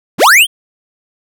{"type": "linear sweep", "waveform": "square", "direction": "up", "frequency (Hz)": [94.2, 3322], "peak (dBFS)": -4, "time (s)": [0.18, 0.47], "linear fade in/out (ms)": 50, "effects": []}